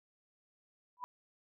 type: tone with exponential growth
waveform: sine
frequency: 987.8 Hz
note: B5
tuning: in tune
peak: -34 dBFS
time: 0.97-1.04 s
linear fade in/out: 0 ms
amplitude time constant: 15 ms
effects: none